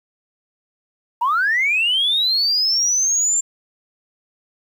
sine linear sweep, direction up, 907 to 7370 Hz, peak -14 dBFS, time 1.21-3.41 s, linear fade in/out 10 ms, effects tanh soft clip ceiling -11 dBFS + 8-bit

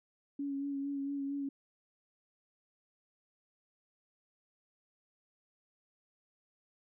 sine tone with vibrato, 279.4 Hz, C#4, 14 cents sharp, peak -34 dBFS, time 0.39-1.49 s, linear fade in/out 5 ms, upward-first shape sine, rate 4.4 Hz, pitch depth 24 cents each way, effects none

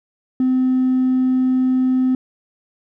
sine tone with hard clipping, 257.1 Hz, C4, 30 cents flat, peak -14 dBFS, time 0.4-2.15 s, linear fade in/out 2 ms, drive 1 dB, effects none

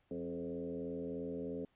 sine tone with frequency modulation, 349.7 Hz, F4, 2 cents sharp, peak -38 dBFS, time 0.11-1.65 s, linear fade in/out 2 ms, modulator 83.1 Hz, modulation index 2.1, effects pink hiss -75 dBFS RMS until 1.75 s + resampled to 8000 Hz

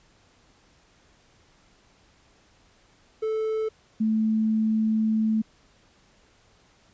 triangle / sine tone pair in turn, 438 / 219 Hz, A4 / A3, -8 / -8 cents, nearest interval octave, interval 1200 cents, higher first, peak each -22 / -20 dBFS, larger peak second, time 3.22-3.69 / 4-5.42 s, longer second, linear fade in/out 10 ms, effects pink hiss -60 dBFS RMS until 6.93 s + resampled to 16000 Hz

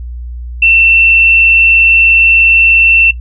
sine tone with frequency modulation, 2690 Hz, E7, 34 cents sharp, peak -4 dBFS, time 0.62-3.11 s, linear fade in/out 5 ms, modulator 63.1 Hz, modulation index 0.46, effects noise-tail reverb RT60 0.1 s tail -17 dB re dry + added 60 Hz sine -20 dBFS peak until 3.2 s

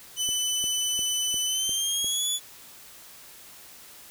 20% pulse tone with pitch glide, 3004 to 3431 Hz, F#7 to A7, +26 to -44 cents, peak -19 dBFS, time 0.16-2.4 s, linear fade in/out 50 ms, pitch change +230 cents, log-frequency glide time 1.45-2.28 s
click train, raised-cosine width 2 ms, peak -28 dBFS, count 6, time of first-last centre 0.29-2.044 s, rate 2.85 Hz
effects white hiss -48 dBFS RMS until 4.1 s

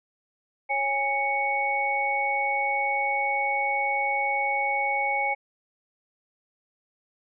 sine tone cluster, 552 / 822 / 2225 Hz, C#5 / G#5 / C#7, -7 / -18 / +6 cents, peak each -33 / -26 / -26 dBFS, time 0.69-5.35 s, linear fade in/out 20 ms, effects none

